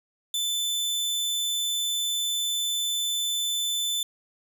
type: tone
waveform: sawtooth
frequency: 3520 Hz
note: A7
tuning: in tune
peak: -22 dBFS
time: 0.34-4.03 s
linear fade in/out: 2 ms
effects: none